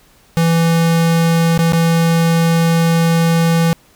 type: tone with dropouts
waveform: square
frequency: 166.1 Hz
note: E3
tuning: 13 cents sharp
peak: -11 dBFS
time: 0.37-3.73 s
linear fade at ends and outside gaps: 0 ms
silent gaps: 1.577-1.59 / 1.722-1.733 s
effects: pink hiss -50 dBFS RMS until 3.95 s